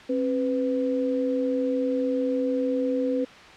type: tone pair together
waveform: sine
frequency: 267.8 / 500 Hz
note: C4 / B4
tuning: +40 / +21 cents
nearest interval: major seventh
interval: 1081 cents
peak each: -25 dBFS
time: 0.09-3.25 s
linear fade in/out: 10 ms
effects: white hiss -45 dBFS RMS until 3.56 s + low-pass 3000 Hz 12 dB/octave